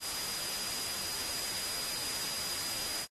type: tone in noise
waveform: sine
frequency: 4913 Hz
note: D#8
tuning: 23 cents flat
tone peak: -41 dBFS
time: 0-3.07 s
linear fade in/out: 50 ms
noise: white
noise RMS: -37 dBFS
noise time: 0-3.07 s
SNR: -7 dB
effects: AAC 32 kbps